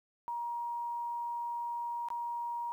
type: tone with dropouts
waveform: sine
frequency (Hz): 947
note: A#5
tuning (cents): +27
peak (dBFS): -34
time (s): 0.28-2.72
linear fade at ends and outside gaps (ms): 0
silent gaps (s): 2.086-2.103
effects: 11-bit